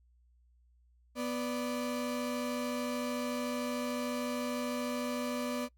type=tone pair together; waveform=35% pulse; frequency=246.9 / 587.3 Hz; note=B3 / D5; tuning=0 / 0 cents; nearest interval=octave + minor third; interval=1500 cents; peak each=-33 / -36 dBFS; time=1.15-5.69 s; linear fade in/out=50 ms; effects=noise-tail reverb RT60 0.1 s tail -23 dB re dry + added 60 Hz sine -63 dBFS peak until 5.77 s